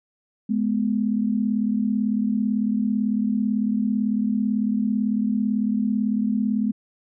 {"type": "tone pair together", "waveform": "sine", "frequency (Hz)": [211.2, 249.2], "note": ["G#3", "B3"], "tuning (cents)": [29, 16], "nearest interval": "minor third", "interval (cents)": 287, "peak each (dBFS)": [-21, -24], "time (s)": [0.49, 6.72], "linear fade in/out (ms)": 10, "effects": []}